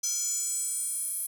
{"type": "tone with high-pass filter sweep", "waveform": "square", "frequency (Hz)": 466.2, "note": "A#4", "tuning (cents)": 0, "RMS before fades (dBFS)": -31, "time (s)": [0.03, 1.27], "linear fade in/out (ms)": 10, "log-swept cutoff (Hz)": [6100, 11000], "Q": 6.7, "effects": []}